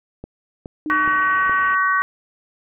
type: click train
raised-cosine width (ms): 2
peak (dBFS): -19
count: 4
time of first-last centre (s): 0.24-1.495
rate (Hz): 2.39
type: tone with exponential decay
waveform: sine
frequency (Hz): 305.9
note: D#4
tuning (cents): -29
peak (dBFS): -22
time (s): 0.86-1.74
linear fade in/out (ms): 1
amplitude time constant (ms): 190
type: low-pass noise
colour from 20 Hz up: white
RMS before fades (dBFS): -37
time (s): 0.9-1.75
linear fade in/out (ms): 5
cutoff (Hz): 2900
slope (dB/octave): 96
type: harmonic tone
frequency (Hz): 377.7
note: F#4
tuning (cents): +36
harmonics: 3 / 4 / 5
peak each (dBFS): -18 / -20 / -22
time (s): 0.9-2.02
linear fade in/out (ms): 0
effects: none